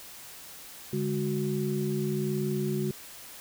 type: tone cluster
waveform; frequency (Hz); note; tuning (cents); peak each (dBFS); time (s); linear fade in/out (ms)
sine; 144.1 / 205.3 / 368; D3 / G#3 / F#4; -33 / -20 / -9; -31; 0.93-2.91; 2
effects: white hiss -46 dBFS RMS until 3.4 s